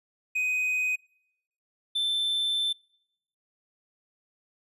triangle tone pair in turn, 2504 / 3541 Hz, D#7 / A7, +10 / +10 cents, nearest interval tritone, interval 600 cents, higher second, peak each -23 dBFS, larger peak neither, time 0.35-0.96 / 1.95-2.73 s, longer second, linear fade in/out 10 ms, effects noise-tail reverb RT60 0.8 s tail -26 dB re dry + resampled to 32000 Hz

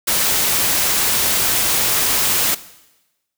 white noise, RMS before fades -17 dBFS, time 0.07-2.55 s, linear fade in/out 10 ms, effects noise-tail reverb RT60 1.0 s tail -17 dB re dry

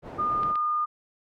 white low-pass noise, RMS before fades -39 dBFS, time 0.02-0.55 s, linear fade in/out 50 ms, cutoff 600 Hz, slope 12 dB/octave
sine tone, 1217 Hz, D#6, 39 cents flat, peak -23 dBFS, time 0.18-0.86 s, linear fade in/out 20 ms
clicks, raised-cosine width 0.3 ms, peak -24 dBFS, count 2, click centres 0.433 / 0.556 s
effects none

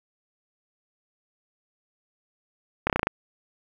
slowing click train, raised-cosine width 0.5 ms, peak -7 dBFS, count 7, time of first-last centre 2.87-3.07 s, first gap 28 ms, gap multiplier 1.07, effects 7-bit

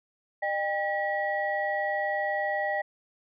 sine tone cluster, 608 / 796 / 1924 Hz, D#5 / G5 / B6, -40 / +26 / -46 cents, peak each -30 dBFS, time 0.42-2.82 s, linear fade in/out 10 ms, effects tanh soft clip ceiling -17 dBFS

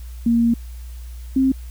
sine tone pair in turn, 233.1 / 265.1 Hz, A#3 / C4, 0 / +23 cents, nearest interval major second, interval 223 cents, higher second, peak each -13 dBFS, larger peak neither, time 0.26-0.54 / 1.36-1.52 s, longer first, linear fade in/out 5 ms, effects added 60 Hz sine -31 dBFS peak until 1.7 s + white hiss -50 dBFS RMS until 1.7 s

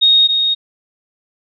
sine tone pair in turn, 3729 / 3729 Hz, A#7 / A#7, 0 / 0 cents, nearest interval unison, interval 0 cents, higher neither, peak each -7 / -12 dBFS, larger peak first, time 0.01-0.28 / 0.28-0.55 s, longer neither, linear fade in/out 20 ms, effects none

